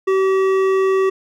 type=tone with hard clipping; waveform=triangle; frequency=382.8 Hz; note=G4; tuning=41 cents flat; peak=-15 dBFS; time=0.07-1.1 s; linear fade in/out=10 ms; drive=15 dB; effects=none